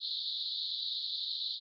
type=band-pass noise; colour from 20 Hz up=pink; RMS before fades=-37 dBFS; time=0-1.6 s; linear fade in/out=50 ms; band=3600 to 4400 Hz; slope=96 dB/octave; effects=none